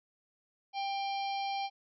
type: harmonic tone with a mistuned harmonic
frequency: 790 Hz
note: G5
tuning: 13 cents sharp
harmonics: 1 / 3 / 4 / 5 / 6 / 7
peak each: -33 / -43 / -45 / -47 / -49 / -50 dBFS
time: 0.73-1.7 s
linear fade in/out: 50 ms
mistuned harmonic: 5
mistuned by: +99 cents
effects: none